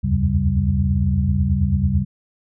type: tone cluster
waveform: sine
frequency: 72.9 / 82.2 / 91 / 135.2 / 194.4 Hz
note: D2 / E2 / F#2 / C#3 / G3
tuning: -12 / -4 / -28 / -43 / -14 cents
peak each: -22 dBFS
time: 0.03-2.05 s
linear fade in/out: 20 ms
effects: none